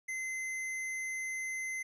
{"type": "tone", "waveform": "square", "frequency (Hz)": 2060, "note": "C7", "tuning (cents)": -28, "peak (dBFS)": -36, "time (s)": [0.08, 1.83], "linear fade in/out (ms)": 10, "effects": ["low-pass 12000 Hz 12 dB/octave"]}